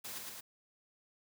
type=noise with echo; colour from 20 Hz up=white; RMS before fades=-44 dBFS; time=0.04-0.19 s; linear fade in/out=10 ms; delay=110 ms; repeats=2; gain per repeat=-2 dB; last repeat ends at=0.41 s; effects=none